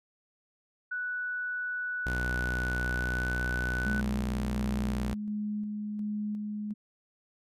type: tone with pitch glide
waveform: sine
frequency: 1480 to 1490.3 Hz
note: F#6 to F#6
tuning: 0 to +12 cents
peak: -31 dBFS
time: 0.91-4.01 s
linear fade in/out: 10 ms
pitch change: +12 cents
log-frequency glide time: 2.79-3.32 s
type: tone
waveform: sawtooth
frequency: 61.74 Hz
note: B1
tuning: in tune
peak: -27 dBFS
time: 2.06-5.14 s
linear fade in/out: 0 ms
type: tone with tremolo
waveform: sine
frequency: 209.7 Hz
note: G#3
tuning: 17 cents sharp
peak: -30 dBFS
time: 3.85-6.74 s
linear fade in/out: 20 ms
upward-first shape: square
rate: 1.4 Hz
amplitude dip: 25%
effects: resampled to 32000 Hz